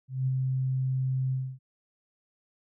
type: tone with ADSR envelope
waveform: sine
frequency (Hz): 130.81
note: C3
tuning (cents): 0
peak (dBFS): -23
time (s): 0.08-1.59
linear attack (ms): 190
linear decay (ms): 32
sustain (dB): -2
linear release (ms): 270
effects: none